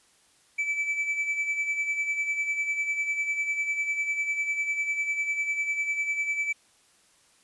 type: tone with tremolo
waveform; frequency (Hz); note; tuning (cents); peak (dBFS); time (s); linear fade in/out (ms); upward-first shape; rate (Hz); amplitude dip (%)
triangle; 2310; D7; -29; -22; 0.58-6.53; 10; sine; 10; 55
effects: white hiss -62 dBFS RMS until 7.43 s + resampled to 24000 Hz